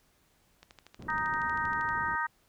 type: click train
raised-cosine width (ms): 0.2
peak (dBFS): -32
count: 17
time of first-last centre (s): 0.63-1.89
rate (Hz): 12.7
type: low-pass noise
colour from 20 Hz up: white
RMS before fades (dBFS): -45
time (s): 0.99-2.16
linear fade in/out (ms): 5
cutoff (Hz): 250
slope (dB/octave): 12
type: harmonic tone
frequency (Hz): 311.1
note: D#4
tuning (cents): 0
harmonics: 3 / 4 / 5 / 6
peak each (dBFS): -33 / -34 / -34 / -35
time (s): 1.08-2.27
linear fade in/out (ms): 10
effects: pink hiss -68 dBFS RMS until 2.48 s